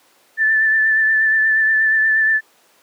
sine tone with vibrato, 1760 Hz, A6, in tune, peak -12 dBFS, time 0.37-2.41 s, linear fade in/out 50 ms, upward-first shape triangle, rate 8.4 Hz, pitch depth 27 cents each way, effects pink hiss -54 dBFS RMS until 2.82 s + high-pass 400 Hz 12 dB/octave

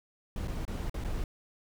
brown noise with dropouts, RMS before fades -34 dBFS, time 0.36-1.24 s, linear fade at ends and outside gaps 2 ms, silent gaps 0.475-0.48 / 0.652-0.678 / 0.897-0.942 / 1.04-1.046 s, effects none

